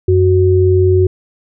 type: tone pair together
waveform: sine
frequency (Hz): 92.5 / 370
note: F#2 / F#4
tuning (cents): 0 / 0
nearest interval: 2 octaves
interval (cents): 2400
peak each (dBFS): -10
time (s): 0.08-1.07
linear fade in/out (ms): 5
effects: none